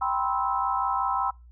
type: chord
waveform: sine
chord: C major seventh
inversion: second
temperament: just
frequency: 784.9 / 981.1 / 1046.5 / 1308.1 Hz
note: G5 / B5 / C6 / E6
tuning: +2 / -12 / 0 / -14 cents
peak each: -29 dBFS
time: 0.01-1.31 s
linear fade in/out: 10 ms
effects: noise-tail reverb RT60 0.3 s tail -26 dB re dry + added 60 Hz sine -47 dBFS peak until 1.51 s